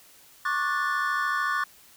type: chord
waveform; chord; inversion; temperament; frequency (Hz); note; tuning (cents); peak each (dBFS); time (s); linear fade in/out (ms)
triangle; D major seventh; third; just; 1101.2 / 1174.7 / 1468.3 / 1762; C#6 / D6 / F#6 / A6; -12 / 0 / -14 / +2; -28; 0.45-1.64; 5
effects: white hiss -54 dBFS RMS until 1.96 s